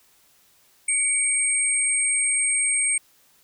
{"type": "tone pair together", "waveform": "sine", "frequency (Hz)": [2256, 8518], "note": ["C#7", "C9"], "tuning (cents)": [30, 30], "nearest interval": "octave + major seventh", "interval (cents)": 2300, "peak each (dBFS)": [-26, -20], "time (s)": [0.88, 2.98], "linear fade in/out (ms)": 5, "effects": ["white hiss -59 dBFS RMS until 3.43 s"]}